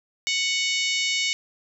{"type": "harmonic tone with a mistuned harmonic", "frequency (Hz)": 740, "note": "F#5", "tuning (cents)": 0, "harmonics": [3, 4, 5, 6, 7, 8, 9, 10], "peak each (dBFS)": [-26, -28, -30, -32, -33, -34, -35, -36], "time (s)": [0.27, 1.33], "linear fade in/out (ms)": 0, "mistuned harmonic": 7, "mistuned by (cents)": 50, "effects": []}